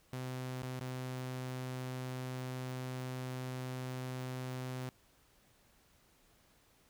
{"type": "tone with dropouts", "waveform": "sawtooth", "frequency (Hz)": 128.1, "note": "C3", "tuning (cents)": -36, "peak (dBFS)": -35, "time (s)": [0.13, 4.89], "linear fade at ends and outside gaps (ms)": 0, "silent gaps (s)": [[0.621, 0.633], [0.795, 0.81]], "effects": ["pink hiss -68 dBFS RMS until 6.89 s"]}